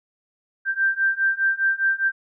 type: beating tone pair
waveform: sine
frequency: 1570 / 1574.9 Hz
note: G6 / G6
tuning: +2 / +8 cents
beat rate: 4.9 Hz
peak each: -22 / -21 dBFS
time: 0.65-2.12 s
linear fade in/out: 50 ms
effects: none